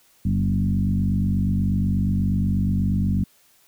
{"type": "tone with frequency modulation", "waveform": "sine", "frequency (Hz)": 139.9, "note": "C#3", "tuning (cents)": 16, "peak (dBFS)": -18, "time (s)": [0.25, 3.24], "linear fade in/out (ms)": 5, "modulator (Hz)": 48.3, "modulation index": 1.9, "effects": ["white hiss -58 dBFS RMS until 3.67 s"]}